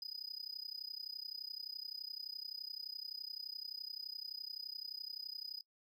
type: tone with amplitude modulation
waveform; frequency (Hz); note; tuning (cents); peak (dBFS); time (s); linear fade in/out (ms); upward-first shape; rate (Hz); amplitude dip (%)
triangle; 4978; D#8; 0; -38; 0.02-5.61; 2; sine; 31.7; 95
effects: noise-tail reverb RT60 0.1 s tail -24 dB re dry